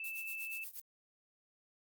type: tone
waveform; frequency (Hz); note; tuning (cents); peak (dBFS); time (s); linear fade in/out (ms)
sine; 2637; E7; 0; -40; 0-0.64; 2
type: noise with tremolo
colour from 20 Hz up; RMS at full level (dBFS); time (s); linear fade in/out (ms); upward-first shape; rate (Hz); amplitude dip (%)
violet; -44; 0.04-0.8; 2; sine; 8.4; 90
effects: Opus 24 kbps